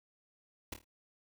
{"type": "noise with echo", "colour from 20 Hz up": "pink", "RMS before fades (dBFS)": -39, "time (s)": [0.72, 0.74], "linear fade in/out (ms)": 5, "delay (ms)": 26, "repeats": 4, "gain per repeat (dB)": -8, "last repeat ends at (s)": 0.844, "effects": []}